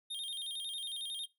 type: tone with vibrato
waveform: square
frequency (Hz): 3436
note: A7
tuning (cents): -42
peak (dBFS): -38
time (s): 0.1-1.26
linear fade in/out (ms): 10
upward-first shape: square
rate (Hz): 11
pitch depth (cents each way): 120
effects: noise-tail reverb RT60 0.2 s tail -18 dB re dry